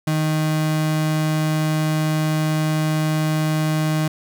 35% pulse tone, 155.56 Hz, D#3, in tune, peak -16 dBFS, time 0.07-4.08 s, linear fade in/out 5 ms, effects none

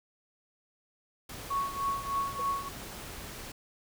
pink noise, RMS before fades -43 dBFS, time 1.29-3.52 s, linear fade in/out 5 ms
sine tone with tremolo, 1108.7 Hz, C#6, in tune, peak -26 dBFS, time 1.5-2.69 s, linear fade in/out 10 ms, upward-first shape triangle, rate 3.3 Hz, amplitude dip 85%
sine tone with exponential decay, 493.9 Hz, B4, in tune, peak -34 dBFS, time 2.39-2.48 s, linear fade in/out 5 ms, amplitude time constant 18 ms
effects none

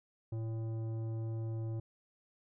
sine tone with tanh clipping, 112.4 Hz, A2, 37 cents sharp, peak -37 dBFS, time 0.32-1.8 s, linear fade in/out 5 ms, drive 12 dB, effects none

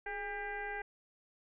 sine tone with frequency modulation, 1204 Hz, D6, 43 cents sharp, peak -37 dBFS, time 0.06-0.82 s, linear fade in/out 5 ms, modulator 393 Hz, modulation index 2.3, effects none

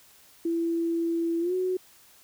sine tone with pitch glide, 334.4 to 368.9 Hz, E4 to F#4, +25 to -5 cents, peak -24 dBFS, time 0.45-1.77 s, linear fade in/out 5 ms, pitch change +170 cents, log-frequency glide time 1.4-1.54 s, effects white hiss -56 dBFS RMS until 2.23 s

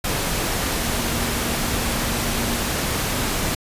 sine tone in noise, 235.1 Hz, A#3, 15 cents sharp, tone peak -30 dBFS, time 0.77-2.69 s, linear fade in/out 5 ms, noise pink, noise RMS -23 dBFS, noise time 0.04-3.55 s, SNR -10 dB, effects resampled to 32000 Hz

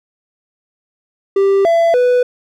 triangle tone with pitch steps, 393 / 671 / 494.8 Hz, G4 / E5 / B4, +4 / +31 / +3 cents, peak -7 dBFS, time 1.36-2.23 s, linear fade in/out 5 ms, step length 290 ms, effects none

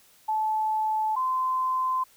sine tone pair in turn, 868 / 1032.2 Hz, A5 / C6, -24 / -24 cents, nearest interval minor third, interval 300 cents, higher second, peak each -23 dBFS, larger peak neither, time 0.28-1.16 / 1.16-2.04 s, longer neither, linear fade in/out 10 ms, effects white hiss -58 dBFS RMS until 2.16 s

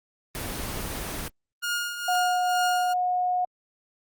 pink noise, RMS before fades -32 dBFS, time 0.35-1.28 s, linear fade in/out 0 ms
sawtooth tone with tremolo, 1424 Hz, F6, 33 cents sharp, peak -21 dBFS, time 1.62-2.94 s, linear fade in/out 20 ms, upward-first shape triangle, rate 2.2 Hz, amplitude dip 65%
sine tone, 725 Hz, F#5, 35 cents flat, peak -22 dBFS, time 2.08-3.45 s, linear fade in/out 5 ms
effects Opus 24 kbps

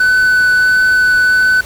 triangle tone with vibrato, 1500 Hz, F#6, 23 cents sharp, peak -6 dBFS, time 0-1.61 s, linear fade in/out 5 ms, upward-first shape triangle, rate 1.5 Hz, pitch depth 9 cents each way, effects pink hiss -32 dBFS RMS until 1.65 s

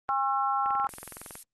harmonic tone, 270 Hz, C#4, 45 cents flat, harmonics 3 / 4 / 5, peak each -28 / -30 / -29 dBFS, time 0.09-0.87 s, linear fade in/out 0 ms
click train, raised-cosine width 0.5 ms, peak -26 dBFS, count 16, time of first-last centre 0.66-1.354 s, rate 21.6 Hz
violet noise, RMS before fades -39 dBFS, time 0.89-1.43 s, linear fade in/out 2 ms
effects Opus 32 kbps

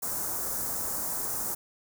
white band-stop noise, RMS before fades -32 dBFS, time 0.02-1.55 s, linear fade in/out 10 ms, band 1400 to 6400 Hz, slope 24 dB/octave, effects none

